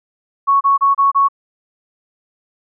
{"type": "tone bursts", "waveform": "sine", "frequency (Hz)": 1108.7, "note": "C#6", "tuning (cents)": 0, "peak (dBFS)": -9, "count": 5, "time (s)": [0.47, 1.286], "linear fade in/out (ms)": 20, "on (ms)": 140, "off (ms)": 29, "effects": []}